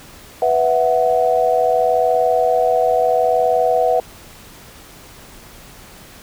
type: chord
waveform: sine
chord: B suspended fourth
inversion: none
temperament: equal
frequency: 493.9 / 659.3 / 740 Hz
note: B4 / E5 / F#5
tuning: 0 / 0 / 0 cents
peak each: -17 dBFS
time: 0.42-4 s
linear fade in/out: 2 ms
effects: pink hiss -41 dBFS RMS until 6.22 s